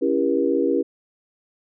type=chord; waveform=sine; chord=C# diminished seventh; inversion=none; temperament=just; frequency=277.2 / 332.6 / 399.1 / 479 Hz; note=C#4 / E4 / G4 / Bb4; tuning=0 / +16 / +31 / +47 cents; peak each=-23 dBFS; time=0.01-0.83 s; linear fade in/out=20 ms; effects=none